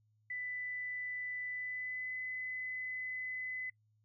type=tone with pitch glide; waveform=sine; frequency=1992 to 2017 Hz; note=B6 to B6; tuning=+14 to +36 cents; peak=-38 dBFS; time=0.3-3.7 s; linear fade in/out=5 ms; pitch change=+22 cents; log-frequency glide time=1.48-2.15 s; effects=noise-tail reverb RT60 0.1 s tail -24 dB re dry + added 107 Hz sine -70 dBFS peak until 4.04 s